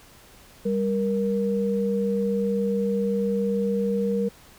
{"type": "tone pair together", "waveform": "sine", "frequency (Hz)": [197.82, 470.5], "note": ["G3", "A#4"], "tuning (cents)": [16, 16], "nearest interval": "octave + minor third", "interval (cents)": 1500, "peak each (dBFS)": -24, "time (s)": [0.65, 4.29], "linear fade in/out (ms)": 10, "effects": ["pink hiss -51 dBFS RMS until 4.58 s"]}